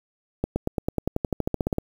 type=accelerating click train; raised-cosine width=2 ms; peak=-10 dBFS; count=17; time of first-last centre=0.44-1.784 s; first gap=120 ms; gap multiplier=0.95; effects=7-bit